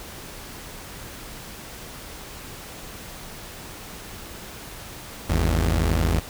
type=tone pair together; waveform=sawtooth; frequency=51.91 / 82.2 Hz; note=G#1 / E2; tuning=0 / -4 cents; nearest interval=minor sixth; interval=796 cents; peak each=-18 dBFS; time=5.29-6.2 s; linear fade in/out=10 ms; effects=pink hiss -39 dBFS RMS until 6.29 s